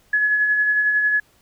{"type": "tone with tremolo", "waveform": "sine", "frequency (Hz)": 1697, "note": "G#6", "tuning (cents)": 37, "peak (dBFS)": -14, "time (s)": [0.13, 1.2], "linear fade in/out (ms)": 5, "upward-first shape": "sine", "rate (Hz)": 11, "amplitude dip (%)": 35, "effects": ["pink hiss -58 dBFS RMS until 1.41 s"]}